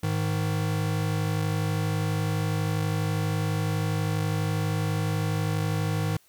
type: tone pair together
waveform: square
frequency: 104.72 / 156.9 Hz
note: G#2 / D#3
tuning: +15 / +15 cents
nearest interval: perfect fifth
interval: 700 cents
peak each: -28 dBFS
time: 0.03-6.17 s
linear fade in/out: 5 ms
effects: white hiss -61 dBFS RMS until 6.28 s